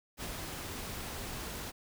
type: noise with ADSR envelope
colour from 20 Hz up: pink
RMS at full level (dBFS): -39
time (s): 0.17-1.72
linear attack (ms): 54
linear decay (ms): 53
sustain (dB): -2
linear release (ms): 27
effects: none